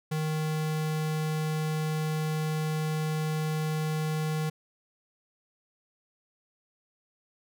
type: tone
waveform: square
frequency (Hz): 155.56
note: D#3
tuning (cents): 0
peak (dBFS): -28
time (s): 0.11-4.5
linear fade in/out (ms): 10
effects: none

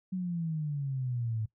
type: exponential sweep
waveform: sine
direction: down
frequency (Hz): 188.4 to 107.5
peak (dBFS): -30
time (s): 0.12-1.46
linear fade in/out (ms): 10
effects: noise-tail reverb RT60 0.1 s tail -19 dB re dry

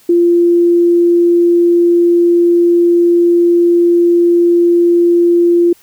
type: tone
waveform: sine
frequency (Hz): 345.2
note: F4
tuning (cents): -20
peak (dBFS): -6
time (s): 0.09-5.73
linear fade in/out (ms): 5
effects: white hiss -47 dBFS RMS until 5.82 s

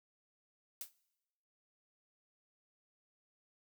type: noise with exponential decay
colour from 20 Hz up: blue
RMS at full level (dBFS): -39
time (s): 0.81-0.93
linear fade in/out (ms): 2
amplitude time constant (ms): 24
effects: noise-tail reverb RT60 1.0 s tail -22 dB re dry

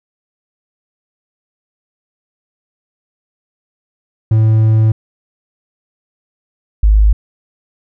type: tone pair in turn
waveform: triangle / sine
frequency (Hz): 110 / 52.2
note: A2 / G#1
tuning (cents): 0 / +10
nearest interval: octave + minor second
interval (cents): 1290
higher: first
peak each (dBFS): -5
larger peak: neither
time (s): 4.31-4.92 / 6.83-7.13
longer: first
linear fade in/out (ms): 5
effects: none

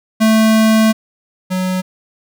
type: tone pair in turn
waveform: square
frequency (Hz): 220 / 185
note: A3 / F#3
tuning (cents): 0 / 0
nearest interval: minor third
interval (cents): 300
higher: first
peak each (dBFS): -9 / -16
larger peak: first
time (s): 0.2-0.93 / 1.5-1.82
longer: first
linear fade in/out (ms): 20
effects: none

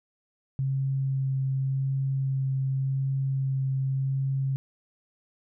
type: tone with vibrato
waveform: sine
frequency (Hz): 134.5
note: C3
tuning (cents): +48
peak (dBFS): -24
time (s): 0.59-4.56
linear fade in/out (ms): 0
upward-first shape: sine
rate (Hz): 0.88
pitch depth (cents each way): 10
effects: none

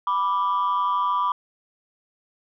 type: tone pair together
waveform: sine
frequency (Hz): 987.8 / 1174.7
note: B5 / D6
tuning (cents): 0 / 0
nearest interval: minor third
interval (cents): 300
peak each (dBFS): -21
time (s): 0.07-1.32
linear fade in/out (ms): 2
effects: tanh soft clip ceiling -16 dBFS

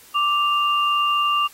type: tone pair together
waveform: sine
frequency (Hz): 1174.7 / 2794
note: D6 / F7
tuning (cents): 0 / 0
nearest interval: octave + minor third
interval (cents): 1500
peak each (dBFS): -18 / -22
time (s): 0.14-1.48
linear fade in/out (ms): 20
effects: white hiss -48 dBFS RMS until 1.53 s + AAC 48 kbps

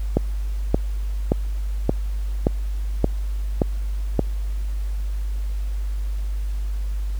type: click train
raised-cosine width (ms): 2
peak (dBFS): -3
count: 8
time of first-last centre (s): 0.17-4.193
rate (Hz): 1.74
effects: added 50 Hz sine -22 dBFS peak until 7.19 s + pink hiss -48 dBFS RMS until 7.19 s

